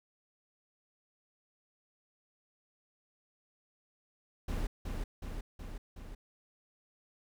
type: noise with echo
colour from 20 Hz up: brown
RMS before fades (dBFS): -34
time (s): 4.48-4.67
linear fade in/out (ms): 5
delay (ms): 370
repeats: 4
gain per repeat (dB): -3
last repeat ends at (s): 6.15
effects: none